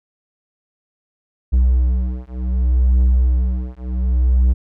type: beating tone pair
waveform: triangle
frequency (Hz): 62.2 / 62.87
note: B1 / B1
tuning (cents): +13 / +32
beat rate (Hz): 0.67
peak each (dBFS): -14 / -14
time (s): 1.52-4.54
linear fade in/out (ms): 20
effects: none